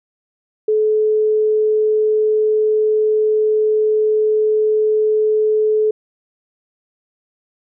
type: tone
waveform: sine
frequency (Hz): 430.1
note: A4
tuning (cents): -39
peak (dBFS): -12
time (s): 0.68-5.91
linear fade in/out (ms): 5
effects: none